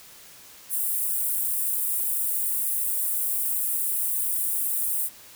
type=high-pass noise; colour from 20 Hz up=white; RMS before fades=-26 dBFS; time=0.69-5.1 s; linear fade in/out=50 ms; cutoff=8600 Hz; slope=48 dB/octave; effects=white hiss -48 dBFS RMS until 5.35 s